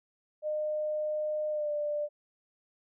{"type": "tone with pitch glide", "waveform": "sine", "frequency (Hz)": [609, 592.3], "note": ["D#5", "D5"], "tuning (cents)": [-37, 15], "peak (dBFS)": -29, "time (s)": [0.42, 2.09], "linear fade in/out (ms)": 50, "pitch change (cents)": -48, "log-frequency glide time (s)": [1.5, 1.71], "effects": []}